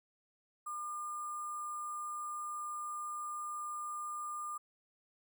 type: tone with sample-and-hold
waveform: sine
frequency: 1201 Hz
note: D6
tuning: 38 cents sharp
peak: -38 dBFS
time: 0.66-4.58 s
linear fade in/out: 10 ms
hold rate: 8820 Hz
effects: none